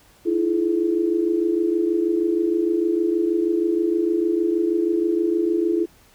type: tone cluster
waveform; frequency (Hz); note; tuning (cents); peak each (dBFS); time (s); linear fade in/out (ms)
sine; 312.7 / 339.1 / 424.8; D#4 / E4 / G#4; +9 / +49 / +39; -26 / -19 / -25; 0.25-5.86; 20
effects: pink hiss -54 dBFS RMS until 6.14 s